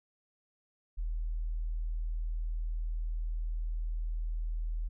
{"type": "tone", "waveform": "sine", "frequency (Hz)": 40.02, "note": "D#1", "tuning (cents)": 50, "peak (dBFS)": -31, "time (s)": [0.97, 4.89], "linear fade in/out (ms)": 20, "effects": []}